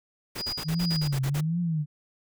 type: noise bursts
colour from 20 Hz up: pink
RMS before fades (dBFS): -36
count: 10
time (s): 0.35-1.41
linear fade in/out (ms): 10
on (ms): 70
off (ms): 40
type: tone with tremolo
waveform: sine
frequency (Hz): 4899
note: D#8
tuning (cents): -28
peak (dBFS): -28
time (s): 0.38-1.18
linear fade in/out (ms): 5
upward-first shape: triangle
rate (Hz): 2.3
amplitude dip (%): 95
type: tone with vibrato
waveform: sine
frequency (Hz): 152.4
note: D#3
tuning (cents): -36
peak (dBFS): -24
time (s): 0.64-1.86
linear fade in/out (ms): 50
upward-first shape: triangle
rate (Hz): 1.3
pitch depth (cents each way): 260
effects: none